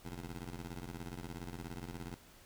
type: ring-modulated tone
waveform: 15% pulse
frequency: 87.2 Hz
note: F2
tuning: 2 cents flat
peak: -34 dBFS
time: 0.04-2.15 s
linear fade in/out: 10 ms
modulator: 35.1 Hz
effects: pink hiss -60 dBFS RMS until 2.45 s